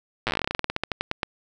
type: slowing click train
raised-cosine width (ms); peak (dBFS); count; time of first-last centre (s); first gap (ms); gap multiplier
0.3; -8; 24; 0.27-1.232; 8; 1.13
effects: none